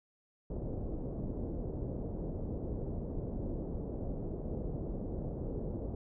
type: low-pass noise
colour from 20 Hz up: pink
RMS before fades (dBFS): -38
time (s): 0.5-5.95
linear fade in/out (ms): 2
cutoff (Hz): 540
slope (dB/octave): 24
effects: none